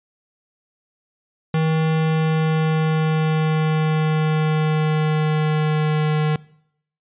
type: tone with pitch glide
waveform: square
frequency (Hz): 158.8 to 153.13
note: D#3 to D#3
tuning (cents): +36 to -27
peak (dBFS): -17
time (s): 1.54-6.36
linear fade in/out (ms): 2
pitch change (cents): -63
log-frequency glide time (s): 1.93-6.24
effects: noise-tail reverb RT60 0.7 s tail -22 dB re dry + resampled to 8000 Hz